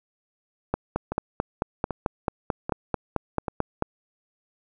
two click trains, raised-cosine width 1 ms, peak -14 / -9 dBFS, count 4 / 15, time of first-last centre 1.12-3.482 / 0.74-3.824 s, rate 1.27 / 4.54 Hz, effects none

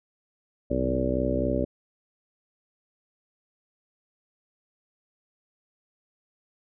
harmonic tone with a mistuned harmonic, 63.8 Hz, C2, 43 cents flat, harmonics 1 / 2 / 3 / 4 / 5 / 6 / 7 / 8 / 9, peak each -31 / -34 / -35 / -29 / -32 / -34 / -33 / -37 / -29 dBFS, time 0.7-1.65 s, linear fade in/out 10 ms, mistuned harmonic 2, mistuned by +29 cents, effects none

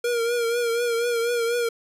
square tone with vibrato, 471.2 Hz, A#4, 19 cents sharp, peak -22 dBFS, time 0.04-1.69 s, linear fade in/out 5 ms, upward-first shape triangle, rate 4.1 Hz, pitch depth 56 cents each way, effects resampled to 32000 Hz

